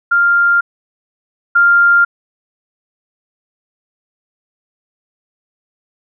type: tone pair in turn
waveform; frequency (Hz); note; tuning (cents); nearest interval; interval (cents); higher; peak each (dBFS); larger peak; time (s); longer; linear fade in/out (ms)
sine; 1396.9 / 1396.9; F6 / F6; 0 / 0; unison; 0; neither; -8 / -6; second; 0.11-0.61 / 1.55-2.05; neither; 10
effects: none